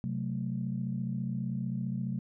sine chord, F# diminished, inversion second, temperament equal, 130.81 / 185 / 220 Hz, C3 / F#3 / A3, 0 / 0 / 0 cents, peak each -34 / -35 / -36 dBFS, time 0.04-2.19 s, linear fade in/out 0 ms, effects tanh soft clip ceiling -21 dBFS

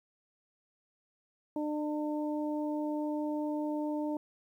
harmonic tone, 300.4 Hz, D4, 39 cents sharp, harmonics 1 / 2 / 3, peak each -32 / -38 / -42 dBFS, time 1.56-4.17 s, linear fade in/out 2 ms, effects 11-bit

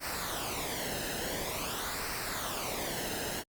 pink noise with flanger, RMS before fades -36 dBFS, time 0-3.44 s, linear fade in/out 50 ms, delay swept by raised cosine 0.29 to 0.88 ms, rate 0.47 Hz, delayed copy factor -0.6, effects Opus 48 kbps

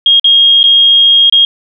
sine tone with dropouts, 3253 Hz, G#7, 37 cents flat, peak -3 dBFS, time 0.06-1.45 s, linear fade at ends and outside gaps 2 ms, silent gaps 0.197-0.243 / 0.631-0.639 / 1.298-1.324 s, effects none

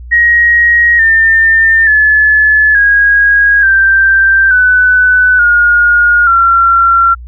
sine tone with pitch steps, 1888 / 1802.7 / 1721.3 / 1643.6 / 1569.4 / 1498.5 / 1430.8 / 1366.2 Hz, A#6 / A6 / A6 / G#6 / G6 / F#6 / F6 / F6, +22 / +42 / -38 / -18 / +2 / +22 / +41 / -38 cents, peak -4 dBFS, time 0.11-7.15 s, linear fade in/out 20 ms, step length 880 ms, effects added 60 Hz sine -25 dBFS peak until 7.27 s

